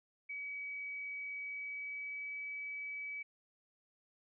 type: tone with pitch glide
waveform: sine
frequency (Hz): 2274 to 2287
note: C#7 to D7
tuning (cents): +44 to -47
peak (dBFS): -40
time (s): 0.29-3.23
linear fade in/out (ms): 10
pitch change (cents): +9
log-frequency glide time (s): 1.35-2.38
effects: none